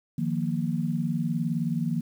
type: chord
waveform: sine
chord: Eb suspended second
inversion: none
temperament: just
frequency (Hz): 155.56 / 175.01 / 233.3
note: Eb3 / F3 / Bb3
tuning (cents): 0 / +4 / +2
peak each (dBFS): -29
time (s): 0.18-2.01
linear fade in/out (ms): 5
effects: 9-bit